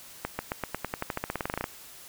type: accelerating click train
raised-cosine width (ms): 0.5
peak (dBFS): -14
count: 20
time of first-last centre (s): 0.25-1.641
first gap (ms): 140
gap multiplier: 0.92
effects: white hiss -48 dBFS RMS until 2.08 s